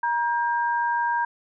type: tone pair together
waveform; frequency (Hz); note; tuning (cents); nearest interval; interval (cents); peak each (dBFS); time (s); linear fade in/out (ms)
sine; 946.2 / 1598; A#5 / G6; +26 / +33; major sixth; 907; -22 / -27; 0.03-1.25; 5
effects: none